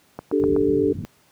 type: click train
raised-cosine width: 1 ms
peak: -16 dBFS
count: 4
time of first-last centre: 0.19-0.564 s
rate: 8.03 Hz
type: chord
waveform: sine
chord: D suspended fourth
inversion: none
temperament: equal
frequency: 293.7 / 392 / 440 Hz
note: D4 / G4 / A4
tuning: 0 / 0 / 0 cents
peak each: -21 dBFS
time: 0.32-0.93 s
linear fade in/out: 10 ms
type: low-pass noise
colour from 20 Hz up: pink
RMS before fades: -27 dBFS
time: 0.4-1.05 s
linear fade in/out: 0 ms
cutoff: 230 Hz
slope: 24 dB/octave
effects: pink hiss -58 dBFS RMS until 1.31 s + high-pass 100 Hz 12 dB/octave